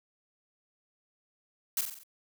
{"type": "noise with echo", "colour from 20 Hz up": "blue", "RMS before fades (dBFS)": -29, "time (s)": [1.77, 1.81], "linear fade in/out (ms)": 2, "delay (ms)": 45, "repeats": 5, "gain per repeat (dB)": -5, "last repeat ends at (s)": 2.035, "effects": []}